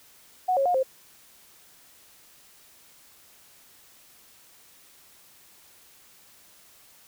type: tone with pitch steps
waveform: sine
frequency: 737 / 547 / 715 / 525 Hz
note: F#5 / C#5 / F5 / C5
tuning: -7 / -23 / +41 / +6 cents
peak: -20 dBFS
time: 0.48-0.832 s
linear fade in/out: 10 ms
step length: 88 ms
effects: white hiss -55 dBFS RMS until 7.07 s